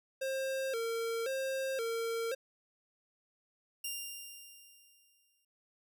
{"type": "tone with vibrato", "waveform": "square", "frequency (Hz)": 493.9, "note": "B4", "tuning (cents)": 0, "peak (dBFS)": -34, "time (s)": [0.21, 2.35], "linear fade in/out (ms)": 10, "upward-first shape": "square", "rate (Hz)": 0.95, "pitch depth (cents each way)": 130}
{"type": "tone with exponential decay", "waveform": "10% pulse", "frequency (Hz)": 2794, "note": "F7", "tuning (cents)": 0, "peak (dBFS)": -27, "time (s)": [3.84, 5.45], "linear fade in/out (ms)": 5, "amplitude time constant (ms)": 350}
{"effects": []}